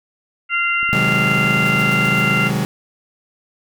harmonic tone, 692 Hz, F5, 16 cents flat, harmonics 2 / 3 / 4, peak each -20 / -20 / -20 dBFS, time 0.49-2.51 s, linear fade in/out 50 ms
click train, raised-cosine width 3 ms, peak -25 dBFS, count 29, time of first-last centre 0.83-2.558 s, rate 16.2 Hz
40% pulse chord, Ab dominant seventh, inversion first, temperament just, 129.78 / 155.74 / 186.89 / 207.7 Hz, C3 / Eb3 / Gb3 / Ab3, -14 / +2 / +18 / 0 cents, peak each -22 dBFS, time 0.93-2.65 s, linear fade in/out 0 ms
white noise bursts, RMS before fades -36 dBFS, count 5, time 1.65-2.212 s, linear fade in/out 10 ms, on 46 ms, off 83 ms
effects none

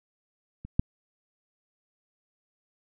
clicks, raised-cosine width 5 ms, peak -27 / -9 dBFS, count 2, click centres 0.65 / 0.795 s, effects none

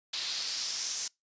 pink noise with band-pass filter sweep, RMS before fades -35 dBFS, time 0.13-1.08 s, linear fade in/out 5 ms, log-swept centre 4100 to 6300 Hz, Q 3.1, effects noise-tail reverb RT60 0.2 s tail -26 dB re dry + resampled to 16000 Hz

